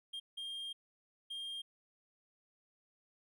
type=tone bursts at uneven times; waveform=triangle; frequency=3211 Hz; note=G7; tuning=41 cents sharp; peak=-39 dBFS; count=3; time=0.13-0.2 / 0.37-0.73 / 1.3-1.62 s; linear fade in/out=10 ms; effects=none